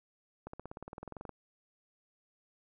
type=accelerating click train; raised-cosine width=1 ms; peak=-29 dBFS; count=17; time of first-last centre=0.47-1.293 s; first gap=64 ms; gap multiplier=0.97; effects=none